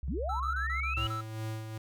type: tone with pitch glide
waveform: sine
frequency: 66.8 to 68.05 Hz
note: C2 to C#2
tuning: +36 to -31 cents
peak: -33 dBFS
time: 0.03-1.06 s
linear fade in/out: 0 ms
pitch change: +33 cents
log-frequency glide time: 0.41-0.67 s
type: linear sweep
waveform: sine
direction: up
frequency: 127.3 to 2960 Hz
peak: -33 dBFS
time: 0.08-1.07 s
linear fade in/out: 0 ms
type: tone bursts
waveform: triangle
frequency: 1318.5 Hz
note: E6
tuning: in tune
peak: -33 dBFS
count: 7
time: 0.29-1.21 s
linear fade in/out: 5 ms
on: 110 ms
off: 25 ms
type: tone with tremolo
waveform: square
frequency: 110 Hz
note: A2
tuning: in tune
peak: -34 dBFS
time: 0.97-1.78 s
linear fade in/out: 5 ms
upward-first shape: sine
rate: 2.5 Hz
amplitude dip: 50%
effects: none